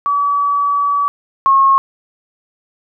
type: tone pair in turn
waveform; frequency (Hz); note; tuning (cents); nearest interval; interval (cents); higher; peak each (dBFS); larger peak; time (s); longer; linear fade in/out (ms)
sine; 1143 / 1086.2; D6 / C#6; -47 / -36; minor second; 89; first; -12 / -7; second; 0.06-1.08 / 1.46-1.78; first; 0
effects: none